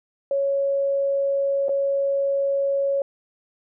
sine tone with dropouts, 554.4 Hz, C#5, in tune, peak -19 dBFS, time 0.31-3.02 s, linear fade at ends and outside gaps 2 ms, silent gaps 1.684-1.692 s, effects none

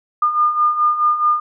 sine beating tone pair, 1209 / 1213.7 Hz, D6 / D#6, +50 / -43 cents, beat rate 4.7 Hz, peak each -20 / -14 dBFS, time 0.22-1.4 s, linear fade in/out 5 ms, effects none

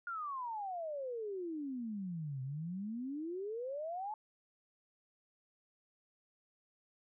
sine exponential two-way sweep, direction down then up, 1433 to 128 to 876 Hz, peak -38 dBFS, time 0.07-4.14 s, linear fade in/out 2 ms, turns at 2.42 s, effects none

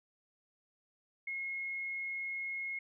sine tone, 2162 Hz, C#7, 44 cents flat, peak -36 dBFS, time 1.27-2.79 s, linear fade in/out 5 ms, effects none

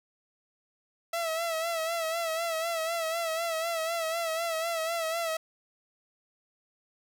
sawtooth tone with vibrato, 659.3 Hz, E5, in tune, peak -25 dBFS, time 1.13-5.37 s, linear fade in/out 5 ms, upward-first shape sine, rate 4 Hz, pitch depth 57 cents each way, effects none

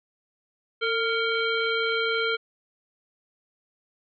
harmonic tone with a mistuned harmonic, 451.9 Hz, A4, 46 cents sharp, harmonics 1 / 3 / 5 / 7 / 9, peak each -27 / -27 / -31 / -31 / -37 dBFS, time 0.81-2.37 s, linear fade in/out 20 ms, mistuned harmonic 3, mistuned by +49 cents, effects none

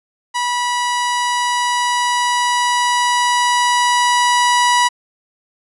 sawtooth tone with level ramp, 975 Hz, B5, 23 cents flat, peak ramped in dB -13 to -7 dBFS, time 0.34-4.89 s, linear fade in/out 20 ms, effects resampled to 24000 Hz

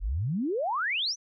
sine exponential sweep, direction up, 40.23 to 6272 Hz, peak -26 dBFS, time 0-1.16 s, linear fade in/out 50 ms, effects none

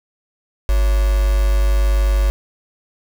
sine tone with quantisation, 50.5 Hz, G#1, 48 cents flat, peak -12 dBFS, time 0.69-2.3 s, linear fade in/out 0 ms, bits 4, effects none

